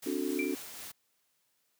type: noise with tremolo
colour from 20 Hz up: white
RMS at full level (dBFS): -44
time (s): 0.02-0.92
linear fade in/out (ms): 10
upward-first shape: sine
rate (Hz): 4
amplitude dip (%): 25
type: chord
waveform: sine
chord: D dominant seventh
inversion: third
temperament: just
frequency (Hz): 264.3 / 293.7 / 367.1 / 440.5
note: C4 / D4 / F#4 / A4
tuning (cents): +18 / 0 / -14 / +2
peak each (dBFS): -36 / -34 / -35 / -40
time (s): 0.06-0.55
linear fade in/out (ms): 5
type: tone with exponential decay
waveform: sine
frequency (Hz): 2349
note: D7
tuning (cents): 0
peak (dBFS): -30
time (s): 0.39-0.64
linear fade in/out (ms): 2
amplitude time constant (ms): 53
effects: white hiss -75 dBFS RMS until 1.79 s + high-pass 100 Hz 12 dB/octave